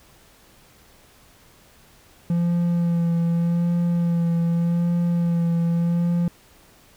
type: tone with vibrato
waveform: triangle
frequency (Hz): 170.6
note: F3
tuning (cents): -40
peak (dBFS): -16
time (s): 2.3-6.28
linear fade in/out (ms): 2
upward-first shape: sine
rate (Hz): 0.84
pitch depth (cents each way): 21
effects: pink hiss -53 dBFS RMS until 6.96 s